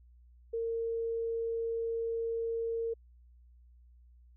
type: tone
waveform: sine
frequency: 458.3 Hz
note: A#4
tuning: 29 cents flat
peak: -31 dBFS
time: 0.53-2.94 s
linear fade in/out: 10 ms
effects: added 60 Hz sine -56 dBFS peak until 4.36 s